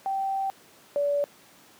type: tone pair in turn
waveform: sine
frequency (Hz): 778 / 574.7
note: G5 / D5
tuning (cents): -13 / -38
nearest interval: perfect fourth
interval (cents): 525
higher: first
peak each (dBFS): -25 / -22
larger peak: second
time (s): 0.06-0.5 / 0.96-1.24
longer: first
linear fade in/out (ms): 0
effects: pink hiss -54 dBFS RMS until 1.79 s + high-pass 200 Hz 12 dB/octave